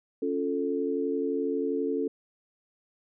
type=chord; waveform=sine; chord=Db augmented; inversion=none; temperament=equal; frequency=277.2 / 349.2 / 440 Hz; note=Db4 / F4 / A4; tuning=0 / 0 / 0 cents; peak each=-30 / -33 / -29 dBFS; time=0.22-2.08 s; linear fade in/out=5 ms; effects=none